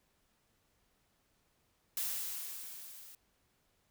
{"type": "noise with level ramp", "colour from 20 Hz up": "blue", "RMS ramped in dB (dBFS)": [-35, -54], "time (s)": [1.97, 3.15], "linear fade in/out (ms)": 2, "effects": ["pink hiss -75 dBFS RMS until 3.9 s"]}